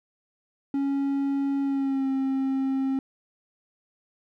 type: tone with pitch glide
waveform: triangle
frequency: 277.2 to 267.6 Hz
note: C#4 to C4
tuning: 0 to +39 cents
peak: -21 dBFS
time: 0.74-2.99 s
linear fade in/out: 2 ms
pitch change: -61 cents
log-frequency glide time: 1.62-2.09 s
effects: none